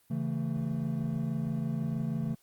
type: chord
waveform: triangle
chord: A major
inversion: first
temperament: equal with one note detuned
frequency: 138.59 / 164.81 / 223.2 Hz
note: C#3 / E3 / A3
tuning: 0 / 0 / +25 cents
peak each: -32 dBFS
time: 0.1-2.35 s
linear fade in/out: 10 ms
effects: white hiss -67 dBFS RMS until 2.42 s + Opus 32 kbps